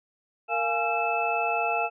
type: tone cluster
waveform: sine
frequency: 462.6 / 691 / 835 / 1352 / 2621 Hz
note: A#4 / F5 / G#5 / E6 / E7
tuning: -13 / -19 / +9 / +43 / -11 cents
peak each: -33 / -28 / -29 / -33 / -29 dBFS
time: 0.48-1.9 s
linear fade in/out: 50 ms
effects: none